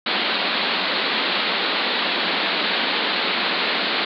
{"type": "band-pass noise", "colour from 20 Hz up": "white", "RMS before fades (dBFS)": -22, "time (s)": [0.06, 4.05], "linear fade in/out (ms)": 5, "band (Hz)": [180, 4400], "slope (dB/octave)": 96, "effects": []}